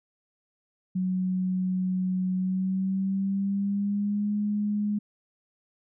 sine tone with pitch glide, 185 to 207.7 Hz, F#3 to G#3, 0 to 0 cents, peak -24 dBFS, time 0.95-4.99 s, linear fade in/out 10 ms, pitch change +200 cents, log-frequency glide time 2.35-4.33 s, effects none

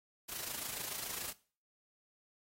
white noise with amplitude modulation, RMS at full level -39 dBFS, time 0.28-1.33 s, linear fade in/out 20 ms, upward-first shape sine, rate 27 Hz, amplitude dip 60%, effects noise-tail reverb RT60 0.4 s tail -19 dB re dry + AAC 48 kbps

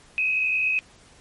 sine tone with frequency modulation, 2541 Hz, D#7, 36 cents sharp, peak -20 dBFS, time 0.18-0.79 s, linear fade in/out 0 ms, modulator 66.7 Hz, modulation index 0.91, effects pink hiss -53 dBFS RMS until 1.2 s + MP3 48 kbps

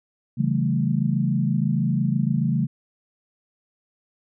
sine chord, A dominant seventh, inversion first, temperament equal with one note detuned, 138.59 / 164.81 / 192.19 / 220 Hz, C#3 / E3 / G3 / A3, 0 / 0 / -34 / 0 cents, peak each -23 / -25 / -26 / -25 dBFS, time 0.37-2.67 s, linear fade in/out 20 ms, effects none

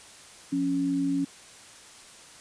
sine tone pair together, 174.61 / 277.2 Hz, F3 / C#4, 0 / 0 cents, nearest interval minor sixth, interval 800 cents, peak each -33 / -24 dBFS, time 0.52-1.25 s, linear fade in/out 10 ms, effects white hiss -49 dBFS RMS until 2.4 s + resampled to 22050 Hz

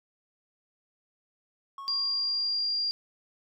triangle tone with exponential decay, 1100 Hz, C#6, 14 cents flat, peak -35 dBFS, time 1.78-2.89 s, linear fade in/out 2 ms, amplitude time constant 240 ms
sine tone, 4783 Hz, D8, 31 cents sharp, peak -26 dBFS, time 1.88-2.91 s, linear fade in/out 0 ms
effects none

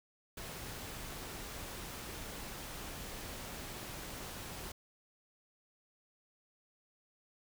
pink noise, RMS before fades -45 dBFS, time 0.37-4.72 s, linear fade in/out 5 ms, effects none

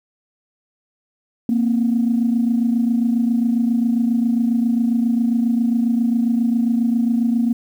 sine tone pair together, 231.8 / 259.2 Hz, A#3 / C4, -10 / -16 cents, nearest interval major second, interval 194 cents, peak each -15 / -21 dBFS, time 1.49-7.53 s, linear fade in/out 2 ms, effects tanh soft clip ceiling -8 dBFS + 8-bit

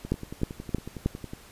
two click trains, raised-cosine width 3 ms, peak -23 / -11 dBFS, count 15 / 4, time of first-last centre 0.05-1.334 / 0.12-1.06 s, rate 10.9 / 3.19 Hz, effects pink hiss -51 dBFS RMS until 1.51 s + resampled to 32000 Hz

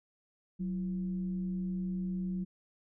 sine tone with frequency modulation, 185 Hz, F#3, in tune, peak -32 dBFS, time 0.59-2.45 s, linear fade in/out 20 ms, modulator 151 Hz, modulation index 0.31, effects none

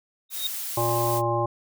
sine tone with exponential growth, 3729 Hz, A#7, in tune, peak -22 dBFS, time 0.29-0.47 s, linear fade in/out 5 ms, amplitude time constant 39 ms
blue noise, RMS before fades -32 dBFS, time 0.3-1.22 s, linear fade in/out 50 ms
harmonic tone, 117.1 Hz, A#2, 8 cents sharp, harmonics 1 / 3 / 5 / 7 / 9, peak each -28 / -28 / -28 / -28 / -28 dBFS, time 0.77-1.46 s, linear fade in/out 5 ms
effects none

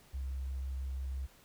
sine tone with vibrato, 66.3 Hz, C2, 23 cents sharp, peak -35 dBFS, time 0.13-1.27 s, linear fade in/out 20 ms, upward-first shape sine, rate 6 Hz, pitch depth 9 cents each way, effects pink hiss -62 dBFS RMS until 1.44 s

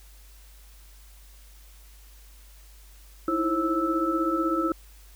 sine tone cluster, 315.6 / 331.6 / 536 / 1314 Hz, D#4 / E4 / C5 / E6, +25 / +10 / +42 / -6 cents, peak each -30 / -26 / -33 / -27 dBFS, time 3.28-4.72 s, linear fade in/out 2 ms, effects added 50 Hz sine -48 dBFS peak until 5.15 s + white hiss -56 dBFS RMS until 5.15 s

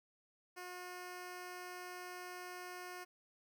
10% pulse tone, 360 Hz, F#4, 47 cents flat, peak -38 dBFS, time 0.56-3.05 s, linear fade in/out 20 ms, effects none

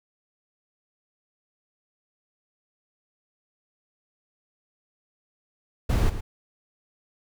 brown noise with echo, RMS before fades -21 dBFS, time 5.89-6.1 s, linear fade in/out 10 ms, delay 110 ms, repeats 1, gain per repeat -11 dB, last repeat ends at 6.21 s, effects none

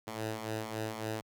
10% pulse ring-modulated tone, 109.9 Hz, A2, 2 cents flat, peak -24 dBFS, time 0.07-1.21 s, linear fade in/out 5 ms, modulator 218 Hz, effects high-pass 60 Hz 12 dB/octave

